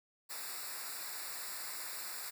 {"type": "noise with comb filter", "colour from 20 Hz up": "white", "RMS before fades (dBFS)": -43, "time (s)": [0.29, 2.31], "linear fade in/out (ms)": 20, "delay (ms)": 0.32, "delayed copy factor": -1, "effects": []}